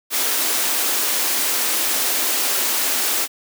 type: high-pass noise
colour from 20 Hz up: white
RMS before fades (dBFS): -20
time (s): 0.1-3.28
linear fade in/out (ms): 50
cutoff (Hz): 230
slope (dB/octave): 96
effects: none